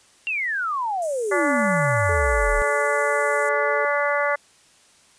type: exponential sweep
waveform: sine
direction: down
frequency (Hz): 2794 to 34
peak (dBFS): -22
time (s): 0.27-2.62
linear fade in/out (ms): 0
type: high-pass noise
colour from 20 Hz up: white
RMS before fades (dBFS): -36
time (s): 1.02-3.49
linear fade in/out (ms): 0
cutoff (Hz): 6500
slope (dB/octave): 48
type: harmonic tone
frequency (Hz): 288.5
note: D4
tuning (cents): -31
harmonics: 2 / 3 / 4 / 5 / 6 / 7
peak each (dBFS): -23 / -29 / -26 / -27 / -28 / -27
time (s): 1.31-4.36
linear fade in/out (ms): 10
type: tone with vibrato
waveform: sine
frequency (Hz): 434.1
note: A4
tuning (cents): -23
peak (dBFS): -27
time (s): 2.09-3.85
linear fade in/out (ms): 2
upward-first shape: sine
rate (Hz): 1.3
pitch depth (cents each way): 8
effects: white hiss -55 dBFS RMS until 5.18 s + resampled to 22050 Hz